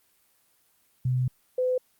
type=tone pair in turn; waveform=sine; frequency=127 / 506.8 Hz; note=B2 / B4; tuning=+49 / +45 cents; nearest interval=2 octaves; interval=2396 cents; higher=second; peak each=-22 dBFS; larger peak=neither; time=1.05-1.28 / 1.58-1.78 s; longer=first; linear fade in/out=5 ms; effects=white hiss -66 dBFS RMS until 1.99 s + Opus 24 kbps

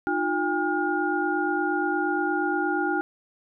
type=tone cluster; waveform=sine; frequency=308.3 / 356.8 / 808 / 1425 Hz; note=D#4 / F4 / G#5 / F6; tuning=-16 / +37 / -48 / +34 cents; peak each=-28 dBFS; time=0.07-3.01 s; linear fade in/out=0 ms; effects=none

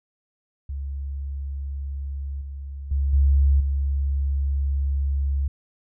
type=tone with level steps; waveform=sine; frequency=69.3 Hz; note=C#2; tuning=in tune; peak=-27 / -31 / -19 / -14 / -20 dBFS; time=0.69-5.48 s; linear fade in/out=5 ms; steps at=2.41 / 2.91 / 3.13 / 3.6 s; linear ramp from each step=5 ms; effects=none

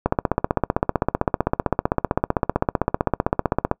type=click train; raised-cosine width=1 ms; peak=-3 dBFS; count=58; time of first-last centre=0.06-3.714 s; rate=15.6 Hz; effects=noise-tail reverb RT60 0.1 s tail -24 dB re dry

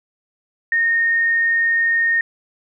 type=tone; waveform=sine; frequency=1843 Hz; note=A#6; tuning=20 cents flat; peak=-14 dBFS; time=0.72-2.21 s; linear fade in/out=2 ms; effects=none

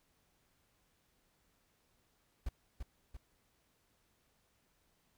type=noise with echo; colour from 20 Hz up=brown; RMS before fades=-37 dBFS; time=2.46-2.49 s; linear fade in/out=5 ms; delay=340 ms; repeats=2; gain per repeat=-5 dB; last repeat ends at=3.17 s; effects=pink hiss -75 dBFS RMS until 5.17 s

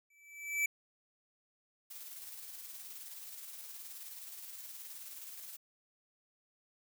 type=tone with exponential growth; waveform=square; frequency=2313 Hz; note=D7; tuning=27 cents flat; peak=-28 dBFS; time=0.1-0.66 s; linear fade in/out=5 ms; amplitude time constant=120 ms
type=noise with tremolo; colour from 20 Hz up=blue; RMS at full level=-47 dBFS; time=1.9-5.57 s; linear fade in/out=10 ms; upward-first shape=square; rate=19 Hz; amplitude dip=30%
effects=none

